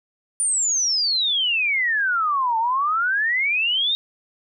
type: exponential two-way sweep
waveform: sine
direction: down then up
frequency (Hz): 9397 to 880 to 3763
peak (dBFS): -18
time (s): 0.4-3.95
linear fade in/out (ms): 0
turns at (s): 2.58
effects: none